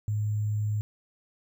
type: tone with sample-and-hold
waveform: sine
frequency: 105.7 Hz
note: G#2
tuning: 31 cents sharp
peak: -25 dBFS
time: 0.08-0.81 s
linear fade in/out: 0 ms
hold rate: 7350 Hz
effects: none